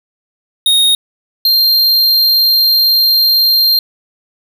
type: tone pair in turn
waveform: square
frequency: 3729 / 4186 Hz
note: A#7 / C8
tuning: 0 / 0 cents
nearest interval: major second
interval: 200 cents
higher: second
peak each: -8 dBFS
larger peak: neither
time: 0.66-0.95 / 1.45-3.79 s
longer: second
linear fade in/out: 2 ms
effects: none